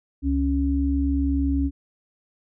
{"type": "tone pair together", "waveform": "sine", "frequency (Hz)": [69.14, 277.2], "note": ["C#2", "C#4"], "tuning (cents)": [-4, 0], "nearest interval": "2 octaves", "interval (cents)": 2404, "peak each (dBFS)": -22, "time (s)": [0.22, 1.71], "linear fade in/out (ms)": 50, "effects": []}